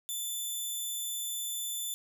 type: tone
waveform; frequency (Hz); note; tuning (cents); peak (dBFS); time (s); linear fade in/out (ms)
10% pulse; 3516; A7; -2; -26; 0.09-1.94; 0
effects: none